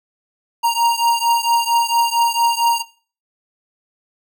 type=beating tone pair; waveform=square; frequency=932.3 / 936.7 Hz; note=A#5 / A#5; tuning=0 / +8 cents; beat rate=4.4 Hz; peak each=-17 / -19 dBFS; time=0.63-2.83 s; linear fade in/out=20 ms; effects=noise-tail reverb RT60 0.4 s tail -18 dB re dry